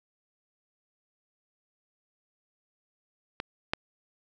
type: clicks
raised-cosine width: 0.3 ms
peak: -16 / -10 dBFS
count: 2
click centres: 3.401 / 3.735 s
effects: none